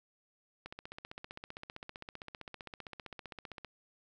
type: click train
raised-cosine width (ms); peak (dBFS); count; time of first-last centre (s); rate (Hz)
0.3; -28; 47; 0.66-3.647; 15.4
effects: none